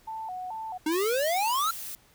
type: tone with vibrato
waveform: sine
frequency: 807 Hz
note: G#5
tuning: 50 cents flat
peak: -33 dBFS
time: 0.07-0.78 s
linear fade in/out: 10 ms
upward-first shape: square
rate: 2.3 Hz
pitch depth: 160 cents each way
type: exponential sweep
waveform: square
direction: up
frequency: 301.7 to 1377 Hz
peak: -25 dBFS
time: 0.86-1.71 s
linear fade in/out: 5 ms
type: noise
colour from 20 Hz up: blue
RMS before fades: -38 dBFS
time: 0.92-1.95 s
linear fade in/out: 0 ms
effects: pink hiss -60 dBFS RMS until 2.14 s